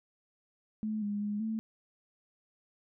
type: tone with pitch steps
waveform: sine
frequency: 215.7 / 205.3 / 207.3 / 220.9 Hz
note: A3 / G#3 / G#3 / A3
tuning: -34 / -20 / -3 / +7 cents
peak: -31 dBFS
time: 0.83-1.59 s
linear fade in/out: 0 ms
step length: 190 ms
effects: none